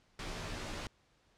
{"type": "noise with comb filter", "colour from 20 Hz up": "pink", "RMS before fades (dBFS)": -41, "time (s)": [0.19, 0.87], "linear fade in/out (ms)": 2, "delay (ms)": 15, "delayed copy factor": -0.75, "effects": ["pink hiss -70 dBFS RMS until 1.37 s", "low-pass 6000 Hz 12 dB/octave"]}